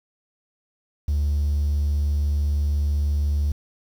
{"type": "tone", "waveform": "triangle", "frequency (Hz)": 73, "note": "D2", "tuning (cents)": -10, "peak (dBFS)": -16, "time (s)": [1.08, 3.52], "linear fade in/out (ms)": 5, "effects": ["tanh soft clip ceiling -14 dBFS", "8-bit"]}